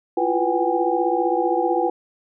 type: tone cluster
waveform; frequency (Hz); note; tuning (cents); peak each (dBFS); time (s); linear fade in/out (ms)
sine; 338.9 / 354.4 / 492.5 / 761 / 820; E4 / F4 / B4 / F#5 / G#5; +48 / +25 / -5 / +48 / -22; -24; 0.17-1.9; 5
effects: none